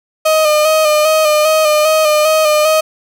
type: tone with vibrato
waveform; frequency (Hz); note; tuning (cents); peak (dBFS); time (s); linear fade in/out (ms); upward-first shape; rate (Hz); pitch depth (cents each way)
35% pulse; 617; D#5; -15; -7; 0.25-2.81; 10; square; 2.5; 32
effects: none